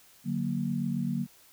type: chord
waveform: sine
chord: D augmented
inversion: none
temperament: equal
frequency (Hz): 146.83 / 185 / 233.1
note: D3 / F#3 / A#3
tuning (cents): 0 / 0 / 0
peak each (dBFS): -33 / -32 / -31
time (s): 0.24-1.27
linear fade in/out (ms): 50
effects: white hiss -58 dBFS RMS until 1.52 s